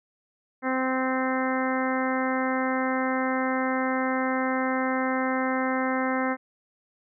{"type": "harmonic tone", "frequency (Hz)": 260, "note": "C4", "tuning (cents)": -11, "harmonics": [1, 2, 3, 4, 5, 6, 7, 8], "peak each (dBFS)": [-27, -30, -32, -33, -34, -35, -35, -36], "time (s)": [0.62, 6.37], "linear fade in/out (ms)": 50, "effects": []}